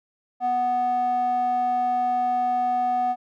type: tone with band-pass filter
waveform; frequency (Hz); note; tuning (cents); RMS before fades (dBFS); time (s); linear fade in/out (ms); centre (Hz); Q
square; 246.9; B3; 0; -23; 0.4-3.16; 50; 780; 7.6
effects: none